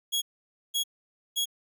sawtooth tone bursts, 3322 Hz, G#7, in tune, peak -22 dBFS, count 3, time 0.12-1.457 s, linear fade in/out 20 ms, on 99 ms, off 520 ms, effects none

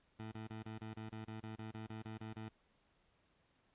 20% pulse tone bursts, 110 Hz, A2, in tune, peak -40 dBFS, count 15, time 0.19-2.49 s, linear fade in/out 10 ms, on 130 ms, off 25 ms, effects pink hiss -75 dBFS RMS until 3.74 s + resampled to 8000 Hz

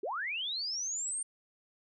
sine linear sweep, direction up, 339.3 to 8870 Hz, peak -33 dBFS, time 0.03-1.23 s, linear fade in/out 5 ms, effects none

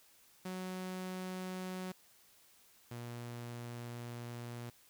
sawtooth tone pair in turn, 185 / 119.42 Hz, F#3 / A#2, 0 / +42 cents, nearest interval minor sixth, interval 758 cents, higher first, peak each -36 / -39 dBFS, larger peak first, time 0.45-1.92 / 2.91-4.7 s, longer second, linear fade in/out 5 ms, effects white hiss -65 dBFS RMS until 4.89 s

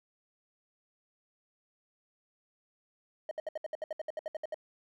triangle tone bursts, 622.3 Hz, D#5, in tune, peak -31 dBFS, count 15, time 3.29-4.544 s, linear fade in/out 2 ms, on 22 ms, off 66 ms, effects none

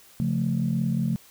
sine chord, Db augmented, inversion none, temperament equal with one note detuned, 137.16 / 174.61 / 220 Hz, Db3 / F3 / A3, -18 / 0 / 0 cents, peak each -26 dBFS, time 0.2-1.16 s, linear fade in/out 0 ms, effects tanh soft clip ceiling -14 dBFS + white hiss -53 dBFS RMS until 1.3 s

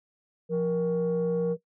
sine tone pair together, 174.61 / 470.3 Hz, F3 / A#4, 0 / +15 cents, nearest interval octave + perfect fourth, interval 1715 cents, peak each -27 / -23 dBFS, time 0.49-1.57 s, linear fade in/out 50 ms, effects noise-tail reverb RT60 0.1 s tail -17 dB re dry + tanh soft clip ceiling -20 dBFS

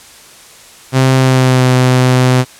sawtooth tone with pitch glide, 131.2 to 127.46 Hz, C3 to C3, +5 to -45 cents, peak -3 dBFS, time 0.92-2.45 s, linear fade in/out 50 ms, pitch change -50 cents, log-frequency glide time 1.17-1.67 s, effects white hiss -38 dBFS RMS until 2.59 s + low-pass 10000 Hz 12 dB/octave

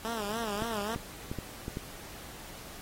10% pulse tone with vibrato, 216.8 Hz, A3, 25 cents flat, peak -25 dBFS, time 0.05-0.95 s, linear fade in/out 0 ms, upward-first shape sine, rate 3.6 Hz, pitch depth 130 cents each way
clicks, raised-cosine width 3 ms, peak -22 dBFS, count 6, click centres 0.622 / 0.961 / 1.315 / 1.387 / 1.681 / 1.771 s
effects pink hiss -47 dBFS RMS until 2.81 s + AAC 48 kbps

